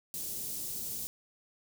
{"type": "band-stop noise", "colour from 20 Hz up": "white", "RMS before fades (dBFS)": -38, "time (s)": [0.14, 1.07], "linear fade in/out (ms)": 0, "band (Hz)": [350, 6000], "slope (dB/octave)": 12, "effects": []}